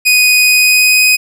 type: tone with pitch glide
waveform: sawtooth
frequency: 2489 to 2505 Hz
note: D#7 to D#7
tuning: 0 to +11 cents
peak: -3 dBFS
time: 0.05-1.17 s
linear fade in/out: 20 ms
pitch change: +11 cents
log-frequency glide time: 0.36-1.04 s
effects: none